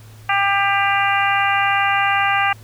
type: harmonic tone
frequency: 397.5 Hz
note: G4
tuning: 24 cents sharp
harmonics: 2 / 3 / 4 / 5 / 6 / 7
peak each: -19 / -21 / -22 / -23 / -24 / -24 dBFS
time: 0.29-2.53 s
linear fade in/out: 5 ms
effects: added 108 Hz sine -39 dBFS peak until 2.63 s + pink hiss -48 dBFS RMS until 2.63 s